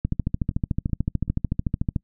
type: two click trains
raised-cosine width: 5 ms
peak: -24 / -10 dBFS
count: 4 / 27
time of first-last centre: 0.13-1.279 / 0.05-1.962 s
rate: 2.61 / 13.6 Hz
effects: noise-tail reverb RT60 0.1 s tail -26 dB re dry